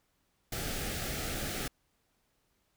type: band-stop noise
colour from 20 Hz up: pink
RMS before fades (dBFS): -36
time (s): 0.52-1.68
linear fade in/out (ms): 5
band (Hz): 840 to 1200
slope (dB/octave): 96
effects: pink hiss -75 dBFS RMS until 2.76 s